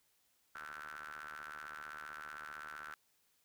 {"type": "ring-modulated tone", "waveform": "sawtooth", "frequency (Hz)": 75.6, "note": "D#2", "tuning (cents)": -49, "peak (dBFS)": -39, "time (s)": [0.55, 2.94], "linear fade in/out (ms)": 0, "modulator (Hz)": 1430, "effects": ["white hiss -75 dBFS RMS until 3.44 s"]}